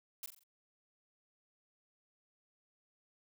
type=noise with echo; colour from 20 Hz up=blue; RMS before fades=-43 dBFS; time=0.23-0.26 s; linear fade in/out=2 ms; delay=44 ms; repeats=4; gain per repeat=-7 dB; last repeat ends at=0.436 s; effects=none